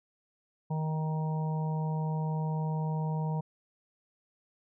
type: harmonic tone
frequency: 156.7 Hz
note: D#3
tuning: 13 cents sharp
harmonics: 1 / 3 / 4 / 5 / 6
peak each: -29 / -43 / -46 / -44 / -41 dBFS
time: 0.7-3.41 s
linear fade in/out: 10 ms
effects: none